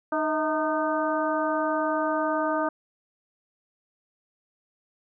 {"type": "harmonic tone with a mistuned harmonic", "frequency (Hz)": 306.4, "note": "D#4", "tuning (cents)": -27, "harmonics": [1, 2, 3, 4, 5], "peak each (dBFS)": [-29, -27, -30, -30, -34], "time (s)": [0.12, 2.69], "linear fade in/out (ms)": 5, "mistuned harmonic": 2, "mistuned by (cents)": 59, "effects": []}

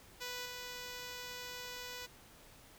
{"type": "tone with level steps", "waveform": "5% pulse", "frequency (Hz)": 493.9, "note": "B4", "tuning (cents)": 0, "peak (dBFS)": [-29, -32], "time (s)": [0.2, 2.07], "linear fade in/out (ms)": 20, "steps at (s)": 0.45, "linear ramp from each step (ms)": 10, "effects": ["pink hiss -59 dBFS RMS until 2.78 s"]}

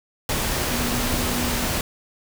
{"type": "tone in noise", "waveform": "sine", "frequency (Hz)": 242.6, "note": "B3", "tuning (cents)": -31, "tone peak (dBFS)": -28, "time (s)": [0.71, 1.65], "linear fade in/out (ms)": 2, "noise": "pink", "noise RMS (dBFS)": -24, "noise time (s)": [0.29, 1.81], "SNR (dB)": -7, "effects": []}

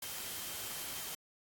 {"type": "tone in noise", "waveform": "sine", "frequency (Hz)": 3136, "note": "G7", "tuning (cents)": 0, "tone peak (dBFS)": -53, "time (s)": [0.02, 1.15], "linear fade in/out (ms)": 5, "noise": "white", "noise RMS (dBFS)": -42, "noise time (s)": [0.02, 1.15], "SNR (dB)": -14, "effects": ["AAC 64 kbps"]}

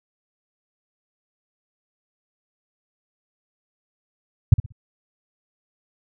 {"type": "tone with echo", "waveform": "sine", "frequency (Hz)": 104.4, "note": "G#2", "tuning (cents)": 10, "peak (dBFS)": -4, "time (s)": [4.52, 4.54], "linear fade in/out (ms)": 5, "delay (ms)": 61, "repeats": 3, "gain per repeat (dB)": -12, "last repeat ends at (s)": 4.723, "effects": []}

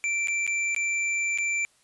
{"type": "tone with dropouts", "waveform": "square", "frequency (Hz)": 2346, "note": "D7", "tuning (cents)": -2, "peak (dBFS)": -25, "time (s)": [0.04, 1.65], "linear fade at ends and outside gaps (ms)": 0, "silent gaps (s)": [[0.273, 0.283], [0.466, 0.476], [0.748, 0.763], [1.376, 1.385]], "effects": ["white hiss -63 dBFS RMS until 1.83 s", "resampled to 24000 Hz"]}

